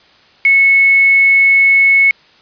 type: tone with quantisation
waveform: sine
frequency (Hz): 2200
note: C#7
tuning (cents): -14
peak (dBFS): -6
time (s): 0.45-2.11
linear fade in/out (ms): 2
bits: 3
effects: white hiss -47 dBFS RMS until 2.41 s + resampled to 11025 Hz